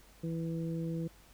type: harmonic tone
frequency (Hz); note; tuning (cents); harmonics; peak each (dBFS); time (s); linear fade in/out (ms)
164.81; E3; 0; 1 / 2 / 3; -34 / -40 / -44; 0.23-1.08; 10
effects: added 50 Hz sine -60 dBFS peak until 1.33 s + pink hiss -61 dBFS RMS until 1.33 s